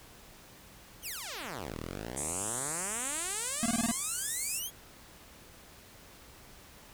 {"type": "exponential two-way sweep", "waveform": "5% pulse", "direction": "down then up", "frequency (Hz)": [3374, 36.6, 3374], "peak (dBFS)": -27, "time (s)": [1.02, 4.71], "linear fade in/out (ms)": 50, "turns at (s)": 1.77}
{"type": "band-pass noise", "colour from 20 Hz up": "white", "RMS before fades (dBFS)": -37, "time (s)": [2.16, 4.6], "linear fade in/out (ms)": 20, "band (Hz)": [7000, 9400], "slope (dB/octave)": 48}
{"type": "tone bursts", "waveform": "square", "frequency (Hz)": 231.8, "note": "A#3", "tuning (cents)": -10, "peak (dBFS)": -28, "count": 6, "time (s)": [3.63, 3.913], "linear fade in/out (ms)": 0, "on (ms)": 28, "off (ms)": 23}
{"effects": ["pink hiss -54 dBFS RMS until 6.93 s"]}